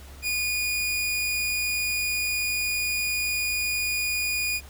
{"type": "tone", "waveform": "sawtooth", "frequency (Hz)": 2451, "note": "D#7", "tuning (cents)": -27, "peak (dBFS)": -21, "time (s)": [0.22, 4.61], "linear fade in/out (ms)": 50, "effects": ["added 69 Hz sine -43 dBFS peak until 4.69 s", "pink hiss -49 dBFS RMS until 4.69 s"]}